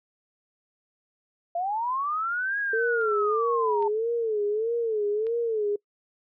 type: linear two-way sweep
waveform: sine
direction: up then down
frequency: 670 to 1661.2 to 879 Hz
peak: -25 dBFS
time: 1.55-3.88 s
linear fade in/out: 5 ms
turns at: 2.59 s
type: tone with vibrato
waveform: sine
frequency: 440 Hz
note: A4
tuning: in tune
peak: -23 dBFS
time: 2.73-5.76 s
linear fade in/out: 5 ms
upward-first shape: sine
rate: 1.6 Hz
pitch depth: 120 cents each way
type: clicks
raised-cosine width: 0.3 ms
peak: -39 / -32 / -32 dBFS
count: 3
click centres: 3.014 / 3.825 / 5.268 s
effects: noise-tail reverb RT60 0.1 s tail -24 dB re dry